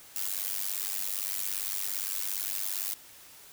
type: noise with amplitude modulation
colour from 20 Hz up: blue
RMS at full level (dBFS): -29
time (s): 0.16-2.94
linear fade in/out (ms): 0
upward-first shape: sine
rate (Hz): 97.5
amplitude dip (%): 100
effects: white hiss -52 dBFS RMS until 3.52 s